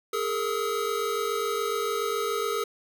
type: tone cluster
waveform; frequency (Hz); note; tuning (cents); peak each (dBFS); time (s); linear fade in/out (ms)
square; 410.1 / 457.2 / 1280; G#4 / A#4 / D#6; -22 / -34 / +49; -31 / -31 / -32; 0.13-2.64; 5
effects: none